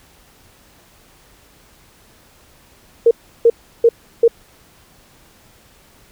sine tone bursts, 464.4 Hz, A#4, 7 cents flat, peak -6 dBFS, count 4, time 3.06-4.28 s, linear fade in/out 5 ms, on 50 ms, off 340 ms, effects pink hiss -50 dBFS RMS until 6.11 s

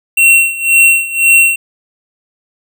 square tone with tremolo, 2726 Hz, F7, 43 cents flat, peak -4 dBFS, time 0.17-1.56 s, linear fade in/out 5 ms, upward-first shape sine, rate 1.9 Hz, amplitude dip 85%, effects none

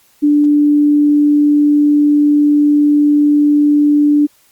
sine tone, 293.7 Hz, D4, in tune, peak -7 dBFS, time 0.22-4.27 s, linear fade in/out 20 ms, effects white hiss -52 dBFS RMS until 4.51 s + Opus 48 kbps

